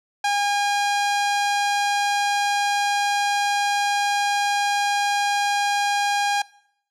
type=tone; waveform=sawtooth; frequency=813 Hz; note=G#5; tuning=37 cents flat; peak=-15 dBFS; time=0.24-6.42 s; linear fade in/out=5 ms; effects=noise-tail reverb RT60 0.7 s tail -22 dB re dry + low-pass 8000 Hz 12 dB/octave